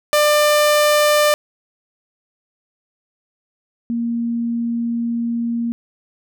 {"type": "tone pair in turn", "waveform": ["sawtooth", "sine"], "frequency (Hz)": [596, 234], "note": ["D5", "A#3"], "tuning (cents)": [25, 7], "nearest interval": "octave + major third", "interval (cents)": 1618, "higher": "first", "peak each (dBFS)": [-8, -18], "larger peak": "first", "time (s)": [[0.13, 1.34], [3.9, 5.72]], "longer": "second", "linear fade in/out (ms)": 0, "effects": []}